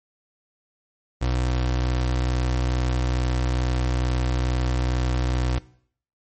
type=tone; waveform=30% pulse; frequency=62.3 Hz; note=B1; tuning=16 cents sharp; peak=-18 dBFS; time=1.21-5.59 s; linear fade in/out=10 ms; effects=noise-tail reverb RT60 0.6 s tail -20 dB re dry + MP3 32 kbps